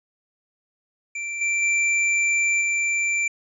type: tone with level steps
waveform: square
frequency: 2349 Hz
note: D7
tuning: in tune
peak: -28 / -21 / -19 / -21 dBFS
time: 1.15-3.28 s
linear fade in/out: 5 ms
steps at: 1.41 / 1.62 / 2.61 s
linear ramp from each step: 5 ms
effects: resampled to 22050 Hz